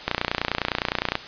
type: click train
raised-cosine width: 0.3 ms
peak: -5 dBFS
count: 33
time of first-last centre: 0.08-1.154 s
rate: 29.8 Hz
effects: white hiss -38 dBFS RMS until 1.27 s + resampled to 11025 Hz